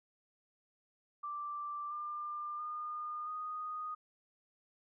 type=tone with pitch steps; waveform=sine; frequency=1174.7 / 1195.9 / 1217.5 / 1239.5 Hz; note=D6 / D6 / D#6 / D#6; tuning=0 / +31 / -38 / -7 cents; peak=-38 dBFS; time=1.23-3.95 s; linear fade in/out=10 ms; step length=680 ms; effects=none